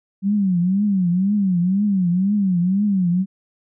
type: tone with vibrato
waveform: sine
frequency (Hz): 190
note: F#3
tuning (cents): +46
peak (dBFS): -15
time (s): 0.22-3.26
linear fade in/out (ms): 50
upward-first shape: triangle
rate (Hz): 2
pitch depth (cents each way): 190
effects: none